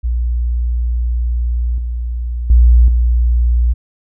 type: tone with level steps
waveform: sine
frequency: 59.5 Hz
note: A#1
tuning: 36 cents sharp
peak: -13 / -17 / -4 / -9 dBFS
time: 0.03-3.74 s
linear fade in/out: 20 ms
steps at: 1.78 / 2.5 / 2.88 s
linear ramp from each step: 2 ms
effects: none